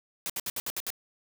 white noise bursts, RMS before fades -33 dBFS, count 7, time 0.26-0.903 s, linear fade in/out 0 ms, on 37 ms, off 64 ms, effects none

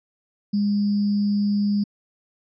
sine tone with sample-and-hold, 204.7 Hz, G#3, 25 cents flat, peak -18 dBFS, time 0.53-1.84 s, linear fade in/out 10 ms, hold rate 4900 Hz, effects resampled to 16000 Hz

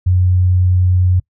sine tone, 91 Hz, F#2, 28 cents flat, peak -9 dBFS, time 0.06-1.2 s, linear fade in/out 10 ms, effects noise-tail reverb RT60 0.1 s tail -24 dB re dry

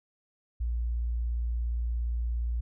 sine tone, 58.6 Hz, A#1, 10 cents sharp, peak -27 dBFS, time 0.6-2.61 s, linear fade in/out 10 ms, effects none

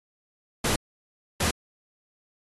pink noise bursts at uneven times, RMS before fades -25 dBFS, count 2, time 0.64-0.76 / 1.4-1.51 s, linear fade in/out 5 ms, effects AAC 32 kbps

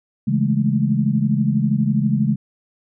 sine chord, A major seventh, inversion first, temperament equal, 138.59 / 164.81 / 207.7 / 220 Hz, C#3 / E3 / G#3 / A3, 0 / 0 / 0 / 0 cents, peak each -20 / -24 / -19 / -22 dBFS, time 0.27-2.36 s, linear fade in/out 10 ms, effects none

